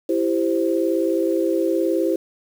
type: chord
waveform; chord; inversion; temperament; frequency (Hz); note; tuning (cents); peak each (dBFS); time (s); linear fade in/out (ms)
sine; C major; first; equal with one note detuned; 332.9 / 392 / 523.3; E4 / G4 / C5; +17 / 0 / 0; -20 / -23 / -23; 0.09-2.16; 5
effects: 7-bit